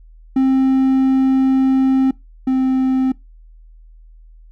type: tone pair in turn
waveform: triangle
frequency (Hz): 264.6 / 261.3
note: C4 / C4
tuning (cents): +20 / -2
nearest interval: unison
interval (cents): 22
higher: first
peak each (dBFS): -9 / -11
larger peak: first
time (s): 0.36-2.11 / 2.47-3.12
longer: first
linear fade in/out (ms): 5
effects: noise-tail reverb RT60 0.2 s tail -23 dB re dry + added 40 Hz sine -40 dBFS peak until 4.51 s